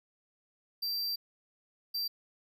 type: tone bursts at uneven times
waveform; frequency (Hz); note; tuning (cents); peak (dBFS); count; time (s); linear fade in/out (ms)
square; 4700; D8; +1; -32; 2; 0.82-1.16 / 1.94-2.08; 10
effects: none